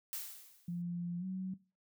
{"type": "noise with exponential decay", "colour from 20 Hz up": "blue", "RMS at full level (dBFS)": -39, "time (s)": [0.13, 0.82], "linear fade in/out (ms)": 0, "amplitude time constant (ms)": 150}
{"type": "tone with pitch glide", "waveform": "sine", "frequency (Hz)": [173.9, 187.46], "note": ["F3", "F#3"], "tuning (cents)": [-7, 23], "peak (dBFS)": -36, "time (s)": [0.68, 1.54], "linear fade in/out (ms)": 5, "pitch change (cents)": 130, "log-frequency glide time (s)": [1.19, 1.25]}
{"effects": ["noise-tail reverb RT60 0.3 s tail -18 dB re dry"]}